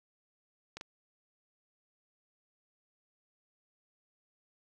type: clicks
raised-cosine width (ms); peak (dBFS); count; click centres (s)
0.2; -25; 2; 0.77 / 0.811
effects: none